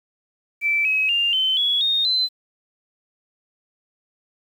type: tone with pitch steps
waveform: sine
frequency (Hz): 2327 / 2552 / 2799 / 3070 / 3368 / 3694 / 4052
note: D7 / D#7 / F7 / G7 / G#7 / A#7 / B7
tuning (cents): -17 / +43 / +3 / -37 / +24 / -16 / +44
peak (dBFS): -17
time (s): 0.61-2.29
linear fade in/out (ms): 50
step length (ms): 240
effects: 8-bit